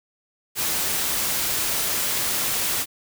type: noise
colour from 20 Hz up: white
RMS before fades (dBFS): -24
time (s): 0.55-2.86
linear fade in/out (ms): 50
effects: none